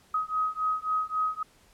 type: beating tone pair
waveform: sine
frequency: 1261 / 1264.7 Hz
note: D#6 / D#6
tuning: +23 / +28 cents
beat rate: 3.7 Hz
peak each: -29 dBFS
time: 0.14-1.43 s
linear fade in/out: 5 ms
effects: pink hiss -60 dBFS RMS until 1.73 s + low-pass 12000 Hz 12 dB/octave